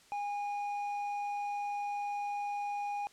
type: tone with hard clipping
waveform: sine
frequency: 818 Hz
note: G#5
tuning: 26 cents flat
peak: -35 dBFS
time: 0.12-3.07 s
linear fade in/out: 0 ms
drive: 5 dB
effects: white hiss -61 dBFS RMS until 3.12 s + low-pass 8000 Hz 12 dB/octave